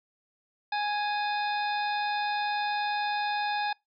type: harmonic tone with a mistuned harmonic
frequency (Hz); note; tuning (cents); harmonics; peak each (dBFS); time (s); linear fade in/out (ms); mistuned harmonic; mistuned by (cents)
830.6; G#5; 0; 1 / 2 / 3 / 4 / 5 / 6; -28 / -34 / -38 / -40 / -42 / -44; 0.72-3.73; 5; 4; +140
effects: noise-tail reverb RT60 0.2 s tail -25 dB re dry